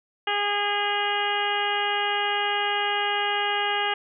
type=harmonic tone with a mistuned harmonic; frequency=409.6 Hz; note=G#4; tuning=24 cents flat; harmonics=1 / 2 / 3 / 4 / 5 / 6 / 7 / 8; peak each=-32 / -27 / -32 / -30 / -32 / -36 / -29 / -36 dBFS; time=0.27-3.94 s; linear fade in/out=5 ms; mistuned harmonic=8; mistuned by=-25 cents; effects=none